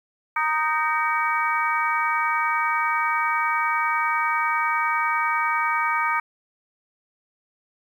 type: harmonic tone with a mistuned harmonic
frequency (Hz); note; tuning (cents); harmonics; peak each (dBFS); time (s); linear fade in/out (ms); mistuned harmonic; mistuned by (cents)
310; D#4; -6; 3 / 4 / 5 / 6 / 7; -25 / -24 / -29 / -31 / -27; 0.36-6.2; 5; 7; +78
effects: 9-bit